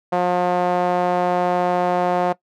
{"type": "tone with band-pass filter", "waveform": "sawtooth", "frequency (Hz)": 178.6, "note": "F3", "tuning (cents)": 39, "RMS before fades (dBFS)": -19, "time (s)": [0.12, 2.33], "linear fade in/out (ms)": 10, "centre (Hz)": 700, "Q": 2, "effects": ["noise-tail reverb RT60 0.1 s tail -19 dB re dry"]}